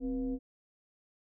sine tone with frequency modulation, 261.6 Hz, C4, in tune, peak -31 dBFS, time 0-0.39 s, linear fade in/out 50 ms, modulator 224 Hz, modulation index 0.64, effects none

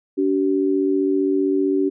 sine tone pair together, 286.5 / 381.9 Hz, D4 / G4, -43 / -45 cents, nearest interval perfect fourth, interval 498 cents, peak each -19 dBFS, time 0.17-1.9 s, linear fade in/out 20 ms, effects none

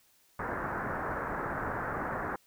white low-pass noise, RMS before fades -35 dBFS, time 0.39-2.36 s, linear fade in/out 5 ms, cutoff 1700 Hz, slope 48 dB/octave, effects white hiss -66 dBFS RMS until 2.46 s

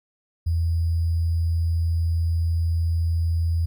sine tone with sample-and-hold, 83.2 Hz, E2, 17 cents sharp, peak -19 dBFS, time 0.46-3.66 s, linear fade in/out 10 ms, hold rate 4900 Hz, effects none

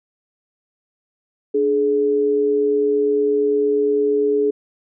sine tone pair together, 293.6 / 422.3 Hz, D4 / G#4, 0 / +29 cents, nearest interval tritone, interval 629 cents, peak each -23 / -15 dBFS, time 1.54-4.51 s, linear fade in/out 10 ms, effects none

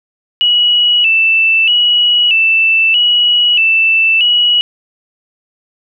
sine tone with vibrato, 2784 Hz, F7, 6 cents flat, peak -7 dBFS, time 0.41-4.61 s, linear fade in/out 0 ms, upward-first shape square, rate 0.79 Hz, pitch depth 82 cents each way, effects none

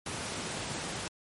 pink high-pass noise, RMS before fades -37 dBFS, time 0.06-1.08 s, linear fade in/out 2 ms, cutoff 100 Hz, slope 12 dB/octave, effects MP3 48 kbps

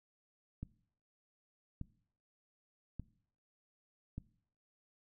click train, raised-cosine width 5 ms, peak -29 dBFS, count 4, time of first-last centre 0.63-4.18 s, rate 0.845 Hz, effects noise-tail reverb RT60 0.6 s tail -20 dB re dry

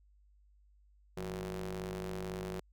sawtooth ring-modulated tone, 98 Hz, G2, in tune, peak -31 dBFS, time 1.17-2.6 s, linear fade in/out 5 ms, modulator 272 Hz, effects added 50 Hz sine -62 dBFS peak until 2.72 s

